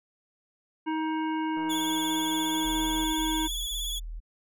harmonic tone, 315.4 Hz, D#4, 24 cents sharp, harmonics 1 / 3 / 5 / 7 / 9, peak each -28 / -32 / -41 / -44 / -46 dBFS, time 0.86-3.48 s, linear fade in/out 20 ms
click train, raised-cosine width 1 ms, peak -32 dBFS, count 236, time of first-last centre 1.57-3.039 s, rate 160 Hz
sawtooth tone with vibrato, 3403 Hz, G#7, 41 cents sharp, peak -28 dBFS, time 1.69-4 s, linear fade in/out 20 ms, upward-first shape triangle, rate 17 Hz, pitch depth 56 cents each way
sine tone bursts, 40.11 Hz, E1, 47 cents flat, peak -34 dBFS, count 3, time 2.64-4.204 s, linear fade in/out 20 ms, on 500 ms, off 32 ms
effects none

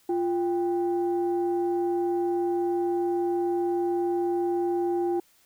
sine tone pair together, 348.5 / 790.8 Hz, F4 / G5, -4 / +15 cents, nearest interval octave + major second, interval 1419 cents, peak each -23 / -31 dBFS, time 0.09-5.2 s, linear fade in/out 5 ms, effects tanh soft clip ceiling -17 dBFS + white hiss -62 dBFS RMS until 5.45 s

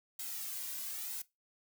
blue noise with flanger, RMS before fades -41 dBFS, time 0.19-1.22 s, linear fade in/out 5 ms, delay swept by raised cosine 1.7 to 2.32 ms, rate 0.99 Hz, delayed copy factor -0.75, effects noise-tail reverb RT60 0.2 s tail -19 dB re dry

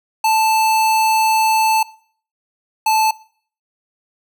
square tone pair in turn, 880 / 874.4 Hz, A5 / A5, 0 / -11 cents, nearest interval unison, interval 11 cents, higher first, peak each -13 dBFS, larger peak neither, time 0.24-1.83 / 2.86-3.11 s, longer first, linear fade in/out 5 ms, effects noise-tail reverb RT60 0.5 s tail -20 dB re dry

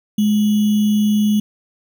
sine tone with sample-and-hold, 210 Hz, G#3, 19 cents sharp, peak -12 dBFS, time 0.18-1.4 s, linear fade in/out 5 ms, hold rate 3150 Hz, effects none

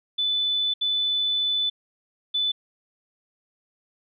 sine tone bursts at uneven times, 3497 Hz, A7, 11 cents flat, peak -21 dBFS, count 3, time 0.18-0.74 / 0.81-1.7 / 2.34-2.52 s, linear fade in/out 10 ms, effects none

